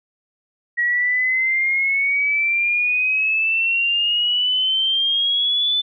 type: exponential sweep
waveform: sine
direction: up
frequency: 1905 to 3520 Hz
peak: -16 dBFS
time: 0.77-5.82 s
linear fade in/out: 20 ms
effects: none